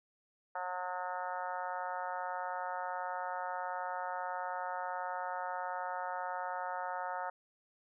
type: harmonic tone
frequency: 181.5 Hz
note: F#3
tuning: 33 cents flat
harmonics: 3 / 4 / 5 / 6 / 7 / 8 / 9 / 10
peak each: -45 / -41 / -40 / -52 / -44 / -46 / -54 / -53 dBFS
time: 0.55-7.3 s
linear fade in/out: 5 ms
effects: none